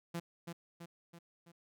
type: tone with echo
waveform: sawtooth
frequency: 170 Hz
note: F3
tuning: 46 cents flat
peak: -33 dBFS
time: 0.14-0.2 s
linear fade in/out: 10 ms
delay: 330 ms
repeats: 4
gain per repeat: -5 dB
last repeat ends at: 1.52 s
effects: none